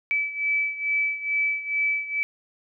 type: beating tone pair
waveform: sine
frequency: 2303 / 2305.3 Hz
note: D7 / D7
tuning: -34 / -33 cents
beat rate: 2.3 Hz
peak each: -24 / -28 dBFS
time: 0.11-2.23 s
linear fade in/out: 0 ms
effects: none